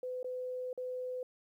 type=tone with dropouts; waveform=sine; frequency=505 Hz; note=B4; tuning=39 cents sharp; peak=-36 dBFS; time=0.03-1.23 s; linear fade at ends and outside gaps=2 ms; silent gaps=0.23-0.244 / 0.73-0.776 s; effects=12-bit